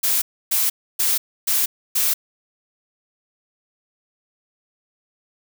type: noise bursts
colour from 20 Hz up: blue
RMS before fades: -19 dBFS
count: 5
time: 0.03-2.14 s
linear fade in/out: 10 ms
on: 190 ms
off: 290 ms
effects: none